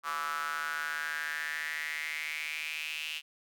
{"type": "tone with high-pass filter sweep", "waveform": "square", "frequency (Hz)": 77, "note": "D#2", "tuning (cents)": -17, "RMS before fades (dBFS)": -36, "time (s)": [0.03, 3.22], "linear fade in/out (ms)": 50, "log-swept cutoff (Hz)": [1200, 2800], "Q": 6.5, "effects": []}